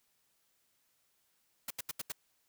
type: noise bursts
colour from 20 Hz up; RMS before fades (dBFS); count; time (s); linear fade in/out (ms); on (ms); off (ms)
white; -38; 5; 1.68-2.121; 5; 25; 79
effects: white hiss -75 dBFS RMS until 2.48 s